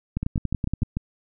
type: two click trains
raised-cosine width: 5 ms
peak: -13 / -12 dBFS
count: 6 / 8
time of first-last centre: 0.23-0.97 / 0.17-0.83 s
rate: 6.76 / 10.6 Hz
effects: none